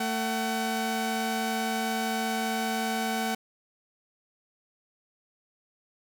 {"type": "tone pair together", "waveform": "sawtooth", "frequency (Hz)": [223.7, 754.1], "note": ["A3", "F#5"], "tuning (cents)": [29, 33], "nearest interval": "octave + major sixth", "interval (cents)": 2104, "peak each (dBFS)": -26, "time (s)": [0, 3.35], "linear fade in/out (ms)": 5, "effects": []}